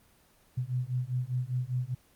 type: beating tone pair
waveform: sine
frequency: 123.47 / 128.47 Hz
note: B2 / C3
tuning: 0 / -31 cents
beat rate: 5 Hz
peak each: -32 / -32 dBFS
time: 0.57-1.95 s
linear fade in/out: 10 ms
effects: pink hiss -63 dBFS RMS until 2.15 s + Opus 24 kbps